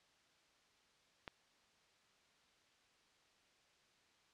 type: click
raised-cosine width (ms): 0.3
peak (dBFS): -29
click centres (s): 1.278
effects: white hiss -72 dBFS RMS until 4.33 s + low-pass 5000 Hz 12 dB/octave